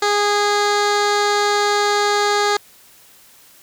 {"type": "tone with low-pass filter", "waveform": "15% pulse", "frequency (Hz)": 411.8, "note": "G#4", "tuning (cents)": -15, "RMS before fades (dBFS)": -17, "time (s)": [0.02, 2.57], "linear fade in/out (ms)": 5, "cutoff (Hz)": 5800, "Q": 1.5, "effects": ["white hiss -48 dBFS RMS until 3.62 s"]}